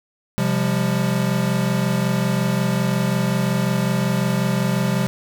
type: chord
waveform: square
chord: C suspended fourth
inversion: none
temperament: equal with one note detuned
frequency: 130.81 / 174.61 / 200.1 Hz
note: C3 / F3 / G3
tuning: 0 / 0 / +36 cents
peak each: -23 dBFS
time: 0.38-5.07 s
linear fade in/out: 0 ms
effects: none